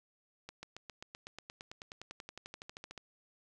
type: accelerating click train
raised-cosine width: 0.2 ms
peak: -28 dBFS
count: 26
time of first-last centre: 0.49-2.977 s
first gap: 140 ms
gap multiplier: 0.97
effects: none